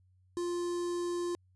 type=tone with notch filter; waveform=square; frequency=349.3 Hz; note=F4; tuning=in tune; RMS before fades=-34 dBFS; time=0.37-1.35 s; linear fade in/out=0 ms; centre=2300 Hz; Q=0.64; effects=added 92 Hz sine -63 dBFS peak until 1.55 s + resampled to 22050 Hz